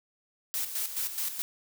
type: noise with tremolo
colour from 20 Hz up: blue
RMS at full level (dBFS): -31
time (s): 0.54-1.42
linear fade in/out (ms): 0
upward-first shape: square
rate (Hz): 4.7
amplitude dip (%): 60
effects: none